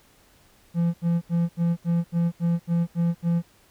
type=tone bursts; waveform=triangle; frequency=170.1 Hz; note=F3; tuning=45 cents flat; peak=-17 dBFS; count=10; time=0.74-3.424 s; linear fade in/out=50 ms; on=200 ms; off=76 ms; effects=pink hiss -58 dBFS RMS until 3.7 s